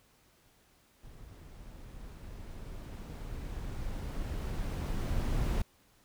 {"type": "noise with level ramp", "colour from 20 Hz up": "brown", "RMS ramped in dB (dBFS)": [-51, -30], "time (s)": [1.03, 5.62], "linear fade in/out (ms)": 5, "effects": ["pink hiss -66 dBFS RMS until 6.04 s"]}